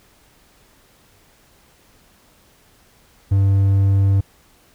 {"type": "tone", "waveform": "triangle", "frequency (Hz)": 98, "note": "G2", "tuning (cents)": 0, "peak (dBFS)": -10, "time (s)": [3.31, 4.21], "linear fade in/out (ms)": 10, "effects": ["pink hiss -54 dBFS RMS until 4.74 s"]}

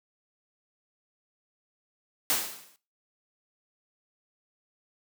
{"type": "noise with exponential decay", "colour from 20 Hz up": "white", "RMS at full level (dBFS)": -23, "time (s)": [2.3, 2.76], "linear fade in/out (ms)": 0, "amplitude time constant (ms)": 99, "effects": ["noise-tail reverb RT60 0.3 s tail -17 dB re dry", "high-pass 150 Hz 12 dB/octave"]}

